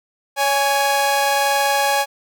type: tone pair together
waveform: sawtooth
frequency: 560.8 / 830.6 Hz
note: C#5 / G#5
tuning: +20 / 0 cents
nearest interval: perfect fifth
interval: 680 cents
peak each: -17 / -13 dBFS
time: 0.36-2.06 s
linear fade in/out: 50 ms
effects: none